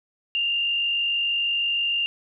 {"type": "tone with frequency modulation", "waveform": "sine", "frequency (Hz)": 2800, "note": "F7", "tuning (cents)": 4, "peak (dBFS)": -21, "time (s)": [0.35, 2.06], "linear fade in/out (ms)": 0, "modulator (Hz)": 46.5, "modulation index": 0.88, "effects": []}